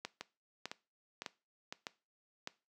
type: two click trains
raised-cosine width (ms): 0.2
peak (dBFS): -24 / -22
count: 4 / 5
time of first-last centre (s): 0.21-1.725 / 0.05-2.474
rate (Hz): 1.98 / 1.65
effects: noise-tail reverb RT60 0.3 s tail -19 dB re dry + high-pass 200 Hz 12 dB/octave